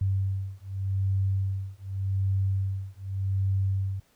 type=beating tone pair; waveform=sine; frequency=96.3 / 97.15 Hz; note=G2 / G2; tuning=-30 / -15 cents; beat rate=0.85 Hz; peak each=-28 dBFS; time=0.01-4 s; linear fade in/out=5 ms; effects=pink hiss -65 dBFS RMS until 4.15 s